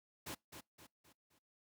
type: noise with echo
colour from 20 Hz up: pink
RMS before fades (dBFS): -45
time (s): 0.26-0.35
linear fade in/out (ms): 10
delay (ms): 260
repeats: 4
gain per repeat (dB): -7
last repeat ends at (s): 1.39
effects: noise-tail reverb RT60 0.2 s tail -25 dB re dry + high-pass 100 Hz 12 dB/octave